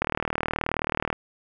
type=click train; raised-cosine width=0.5 ms; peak=-9 dBFS; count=44; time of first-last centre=0.02-1.128 s; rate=38.8 Hz; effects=none